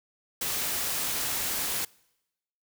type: noise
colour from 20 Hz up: white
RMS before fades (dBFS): -30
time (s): 0.41-1.85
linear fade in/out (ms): 5
effects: noise-tail reverb RT60 0.9 s tail -25 dB re dry